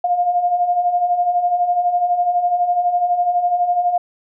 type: beating tone pair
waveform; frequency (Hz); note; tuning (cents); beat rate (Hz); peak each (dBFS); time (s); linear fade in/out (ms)
sine; 698.5 / 710.5; F5 / F5; 0 / +30; 12; -22 / -15; 0.04-3.98; 5
effects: none